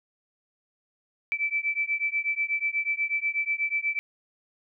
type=beating tone pair; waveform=sine; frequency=2316 / 2324.2 Hz; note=D7 / D7; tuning=-25 / -19 cents; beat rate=8.2 Hz; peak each=-28 dBFS; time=1.32-3.99 s; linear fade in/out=0 ms; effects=none